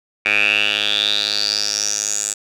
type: tone with band-pass filter sweep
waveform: 10% pulse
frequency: 104 Hz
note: G#2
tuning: 3 cents sharp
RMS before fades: -19 dBFS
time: 0.25-2.34 s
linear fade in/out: 10 ms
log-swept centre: 2300 to 7600 Hz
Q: 7.7
effects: none